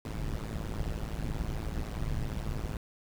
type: noise with amplitude modulation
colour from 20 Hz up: brown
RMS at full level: -30 dBFS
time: 0.05-2.77 s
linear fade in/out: 2 ms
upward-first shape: sine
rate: 109 Hz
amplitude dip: 100%
effects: none